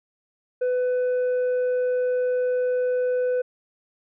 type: tone with tanh clipping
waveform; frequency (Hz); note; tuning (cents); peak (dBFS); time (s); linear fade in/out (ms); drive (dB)
triangle; 500; B4; +21; -21; 0.61-3.42; 10; 8
effects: none